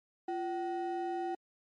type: ring-modulated tone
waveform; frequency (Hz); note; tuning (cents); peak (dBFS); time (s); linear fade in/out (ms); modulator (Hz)
triangle; 554.4; C#5; 0; -28; 0.28-1.35; 5; 209
effects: MP3 48 kbps